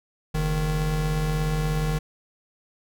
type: tone pair together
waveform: square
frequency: 45.99 / 154.7 Hz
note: F#1 / D#3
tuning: -10 / -10 cents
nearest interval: octave + major sixth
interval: 2100 cents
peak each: -27 / -25 dBFS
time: 0.34-1.99 s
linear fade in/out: 10 ms
effects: none